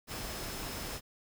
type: tone in noise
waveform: sine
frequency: 5190 Hz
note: E8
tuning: 28 cents flat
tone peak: -50 dBFS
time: 0.07-1.01 s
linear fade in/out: 50 ms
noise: pink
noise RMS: -40 dBFS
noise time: 0.07-1.01 s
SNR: -13 dB
effects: none